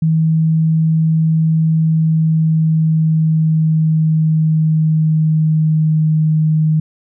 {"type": "tone with pitch glide", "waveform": "sine", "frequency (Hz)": [160, 156.17], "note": ["D#3", "D#3"], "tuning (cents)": [49, 7], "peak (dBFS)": -10, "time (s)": [0.02, 6.8], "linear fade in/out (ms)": 5, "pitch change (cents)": -42, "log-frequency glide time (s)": [1.8, 6.1], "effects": []}